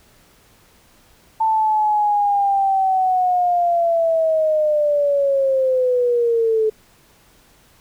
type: linear sweep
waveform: sine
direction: down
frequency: 890 to 431.8 Hz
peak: -14 dBFS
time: 1.4-6.7 s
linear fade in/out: 10 ms
effects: pink hiss -53 dBFS RMS until 7.8 s